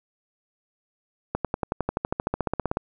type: accelerating click train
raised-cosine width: 1 ms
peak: -10 dBFS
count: 20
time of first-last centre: 1.35-2.771 s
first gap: 97 ms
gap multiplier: 0.97
effects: none